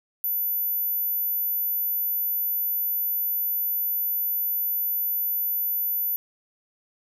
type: tone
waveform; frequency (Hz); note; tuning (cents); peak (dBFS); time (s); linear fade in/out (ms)
sine; 14000; A9; -10; -23; 0.24-6.16; 0
effects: none

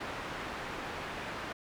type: low-pass noise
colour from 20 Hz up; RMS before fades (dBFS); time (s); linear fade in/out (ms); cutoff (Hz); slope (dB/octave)
white; -40; 0-1.53; 10; 1700; 12
effects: none

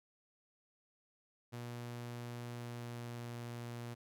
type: tone with pitch glide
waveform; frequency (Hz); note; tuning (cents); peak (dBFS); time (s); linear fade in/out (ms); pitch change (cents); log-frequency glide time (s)
sawtooth; 120 to 119.1; B2 to A#2; -49 to +38; -39; 1.52-3.95; 20; -13; 2.35-3.39
effects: none

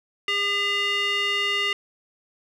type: tone with band-pass filter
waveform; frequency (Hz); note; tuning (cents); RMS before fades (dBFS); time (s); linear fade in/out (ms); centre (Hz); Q
square; 404; G#4; -48; -24; 0.28-1.73; 2; 2500; 5.1
effects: none

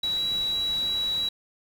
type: tone in noise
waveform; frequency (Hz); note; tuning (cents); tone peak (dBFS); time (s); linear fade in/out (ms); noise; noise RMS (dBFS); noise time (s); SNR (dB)
sine; 3901; B7; -22; -24; 0.03-1.29; 5; pink; -42; 0.03-1.29; +15
effects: none

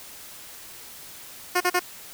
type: tone bursts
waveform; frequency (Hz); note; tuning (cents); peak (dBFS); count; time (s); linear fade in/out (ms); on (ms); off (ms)
10% pulse; 359.2; F4; +49; -11; 3; 1.55-1.796; 10; 56; 39
effects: white hiss -43 dBFS RMS until 2.13 s

